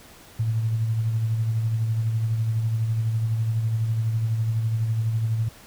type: tone with tremolo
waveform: sine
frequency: 112.1 Hz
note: A2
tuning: 33 cents sharp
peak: -19 dBFS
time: 0.39-5.49 s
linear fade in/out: 10 ms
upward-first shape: sine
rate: 12 Hz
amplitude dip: 40%
effects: pink hiss -48 dBFS RMS until 5.66 s